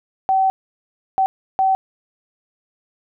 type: tone bursts at uneven times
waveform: sine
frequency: 766 Hz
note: G5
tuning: 40 cents flat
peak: -13 dBFS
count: 3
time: 0.29-0.5 / 1.18-1.26 / 1.59-1.75 s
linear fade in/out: 0 ms
effects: none